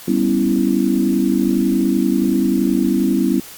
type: chord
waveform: sine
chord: C# half-diminished seventh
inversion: second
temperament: equal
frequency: 196 / 246.9 / 277.2 / 329.6 Hz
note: G3 / B3 / C#4 / E4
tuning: 0 / 0 / 0 / 0 cents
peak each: -19 dBFS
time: 0.08-3.4 s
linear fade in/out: 2 ms
effects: white hiss -37 dBFS RMS until 3.57 s + Opus 48 kbps